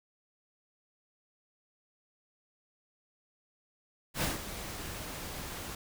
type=noise with ADSR envelope; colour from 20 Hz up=pink; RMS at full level=-30 dBFS; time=4.14-5.75 s; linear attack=79 ms; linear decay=160 ms; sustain=-11 dB; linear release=3 ms; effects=none